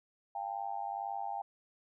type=tone with amplitude modulation; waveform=sine; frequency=796 Hz; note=G5; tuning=26 cents sharp; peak=-31 dBFS; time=0.35-1.42 s; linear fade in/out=5 ms; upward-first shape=sine; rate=102 Hz; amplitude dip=100%; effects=none